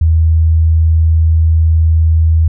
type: tone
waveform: sine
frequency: 80.6 Hz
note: E2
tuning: 38 cents flat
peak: -6 dBFS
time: 0.01-2.48 s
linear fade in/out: 5 ms
effects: none